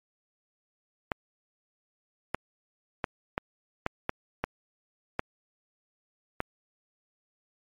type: clicks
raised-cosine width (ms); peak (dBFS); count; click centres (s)
0.5; -12; 9; 1.118 / 2.346 / 3.042 / 3.379 / 3.864 / 4.094 / 4.44 / 5.194 / 6.404
effects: MP3 96 kbps